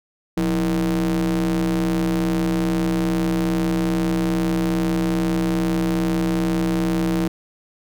square ring-modulated tone, 73.6 Hz, D2, 4 cents sharp, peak -16 dBFS, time 0.37-7.28 s, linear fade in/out 5 ms, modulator 252 Hz, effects none

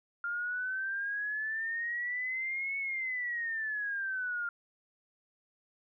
sine exponential two-way sweep, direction up then down, 1396.9 to 2217 to 1396.9 Hz, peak -32 dBFS, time 0.24-4.49 s, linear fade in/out 2 ms, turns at 2.78 s, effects none

